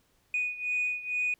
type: beating tone pair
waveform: sine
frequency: 2476 / 2478.2 Hz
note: D#7 / D#7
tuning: -9 / -8 cents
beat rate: 2.2 Hz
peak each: -29 / -32 dBFS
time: 0.34-1.34 s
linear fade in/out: 2 ms
effects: tanh soft clip ceiling -22 dBFS + pink hiss -69 dBFS RMS until 1.39 s